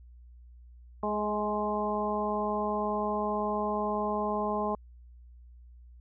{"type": "harmonic tone with a mistuned harmonic", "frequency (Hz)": 209.5, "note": "G#3", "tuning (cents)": 15, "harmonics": [1, 2, 3, 4, 5], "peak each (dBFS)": [-34, -34, -34, -34, -34], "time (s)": [1.03, 4.75], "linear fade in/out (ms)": 2, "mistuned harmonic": 3, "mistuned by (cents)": 15, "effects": ["added 60 Hz sine -49 dBFS peak until 6 s"]}